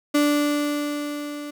35% pulse tone with level ramp, 292.8 Hz, D4, 5 cents flat, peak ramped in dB -14 to -30 dBFS, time 0.14-1.51 s, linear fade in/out 10 ms, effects none

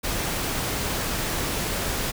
pink noise, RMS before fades -27 dBFS, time 0.03-2.12 s, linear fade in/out 20 ms, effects none

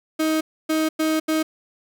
35% pulse tone bursts at uneven times, 314.7 Hz, D#4, 20 cents sharp, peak -17 dBFS, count 4, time 0.19-0.41 / 0.69-0.89 / 0.99-1.2 / 1.28-1.43 s, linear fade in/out 10 ms, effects none

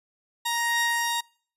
sawtooth tone pair together, 937.7 / 1874 Hz, A#5 / A#6, +10 / +9 cents, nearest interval octave, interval 1199 cents, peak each -23 dBFS, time 0.45-1.21 s, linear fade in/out 10 ms, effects noise-tail reverb RT60 0.5 s tail -26 dB re dry + resampled to 32000 Hz

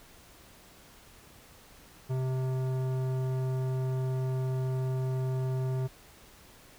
sine tone with tanh clipping, 130 Hz, C3, 11 cents flat, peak -30 dBFS, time 2.09-5.88 s, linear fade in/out 20 ms, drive 15 dB, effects pink hiss -55 dBFS RMS until 6.78 s

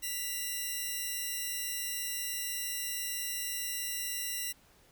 5% pulse tone pair together, 1975.7 / 2794 Hz, B6 / F7, 0 / 0 cents, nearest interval tritone, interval 600 cents, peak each -27 dBFS, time 0.02-4.53 s, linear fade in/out 20 ms, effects pink hiss -63 dBFS RMS until 4.91 s

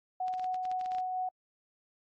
sine tone with tremolo, 740 Hz, F#5, in tune, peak -30 dBFS, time 0.2-1.29 s, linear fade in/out 5 ms, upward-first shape sine, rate 4.2 Hz, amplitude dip 25%
clicks, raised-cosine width 0.2 ms, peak -32 dBFS, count 12, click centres 0.282 / 0.339 / 0.396 / 0.443 / 0.544 / 0.653 / 0.715 / 0.812 / 0.86 / 0.919 / 0.949 / 0.984 s
effects AAC 32 kbps

